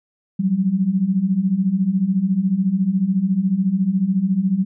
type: beating tone pair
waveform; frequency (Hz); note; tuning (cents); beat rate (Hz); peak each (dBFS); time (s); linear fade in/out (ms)
sine; 180 / 194; F#3 / G3; -47 / -18; 14; -21 / -17; 0.39-4.65; 10
effects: none